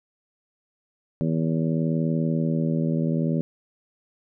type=harmonic tone; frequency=80.6 Hz; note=E2; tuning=38 cents flat; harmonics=2 / 3 / 4 / 5 / 6 / 7; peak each=-23 / -26 / -32 / -34 / -38 / -34 dBFS; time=1.21-3.41 s; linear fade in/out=0 ms; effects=none